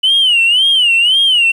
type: tone with vibrato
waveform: sine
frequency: 2960 Hz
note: F#7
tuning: in tune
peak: -6 dBFS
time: 0.03-1.52 s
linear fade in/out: 10 ms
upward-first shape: sine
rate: 1.9 Hz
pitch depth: 160 cents each way
effects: tanh soft clip ceiling -5 dBFS + 7-bit